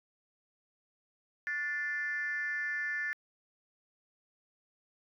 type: tone with frequency modulation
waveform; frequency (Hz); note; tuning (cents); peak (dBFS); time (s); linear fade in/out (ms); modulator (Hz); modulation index
sine; 1760; A6; 0; -31; 1.47-3.13; 0; 314; 0.67
effects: tanh soft clip ceiling -27 dBFS